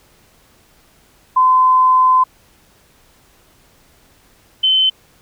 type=tone pair in turn; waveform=sine; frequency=1025 / 3065 Hz; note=C6 / G7; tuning=-36 / -40 cents; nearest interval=octave + perfect fifth; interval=1896 cents; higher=second; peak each=-8 / -10 dBFS; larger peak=first; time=1.36-2.24 / 4.63-4.9 s; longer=first; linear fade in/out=10 ms; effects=pink hiss -52 dBFS RMS until 5.21 s